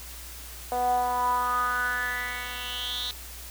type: tone with band-pass filter sweep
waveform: 10% pulse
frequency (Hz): 246.9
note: B3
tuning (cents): 0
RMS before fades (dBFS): -28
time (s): 0.72-3.11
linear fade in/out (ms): 0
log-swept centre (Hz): 640 to 3900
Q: 6.4
effects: added 60 Hz sine -43 dBFS peak until 3.5 s + white hiss -43 dBFS RMS until 3.5 s